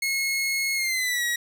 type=tone with pitch glide; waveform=sawtooth; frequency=2171 to 1911.9 Hz; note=C#7 to A#6; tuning=-37 to +43 cents; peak=-20 dBFS; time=0.02-1.36 s; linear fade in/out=5 ms; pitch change=-220 cents; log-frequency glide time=0.75-1.24 s; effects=none